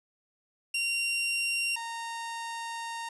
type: tone pair in turn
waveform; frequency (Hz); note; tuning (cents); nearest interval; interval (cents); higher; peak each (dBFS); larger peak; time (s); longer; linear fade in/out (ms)
sawtooth; 2761 / 923.8; F7 / A#5; -20 / -16; octave + perfect fifth; 1896; first; -24 / -31; first; 0.74-1.76 / 1.76-3.09; second; 5
effects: resampled to 24000 Hz + 10-bit